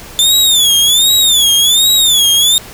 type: tone with vibrato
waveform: sawtooth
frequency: 3520 Hz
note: A7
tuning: in tune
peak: -4 dBFS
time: 0.19-2.58 s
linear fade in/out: 0 ms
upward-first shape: sine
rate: 1.3 Hz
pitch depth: 150 cents each way
effects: pink hiss -32 dBFS RMS until 2.73 s